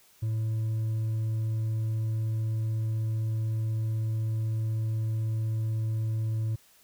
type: tone with hard clipping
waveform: sine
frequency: 110.5 Hz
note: A2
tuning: 8 cents sharp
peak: -27 dBFS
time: 0.22-6.56 s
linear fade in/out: 10 ms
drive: 2 dB
effects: white hiss -60 dBFS RMS until 6.83 s